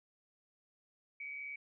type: tone with amplitude modulation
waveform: sine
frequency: 2274 Hz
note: C#7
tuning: 44 cents sharp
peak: -39 dBFS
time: 1.2-1.56 s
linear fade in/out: 5 ms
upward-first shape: sine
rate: 142 Hz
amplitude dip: 50%
effects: none